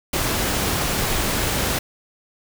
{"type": "noise", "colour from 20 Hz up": "pink", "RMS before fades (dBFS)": -22, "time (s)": [0.13, 1.79], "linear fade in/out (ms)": 5, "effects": []}